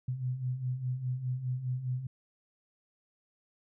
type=beating tone pair; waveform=sine; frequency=123.47 / 128.37 Hz; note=B2 / C3; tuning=0 / -33 cents; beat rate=4.9 Hz; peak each=-38 / -32 dBFS; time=0.08-2.07 s; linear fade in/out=5 ms; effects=none